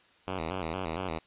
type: tone with vibrato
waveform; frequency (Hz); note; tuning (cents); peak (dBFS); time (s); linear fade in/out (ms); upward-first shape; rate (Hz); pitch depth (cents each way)
5% pulse; 87; F2; -6; -21; 0.27-1.19; 10; square; 4.3; 130
effects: white hiss -62 dBFS RMS until 1.26 s + resampled to 8000 Hz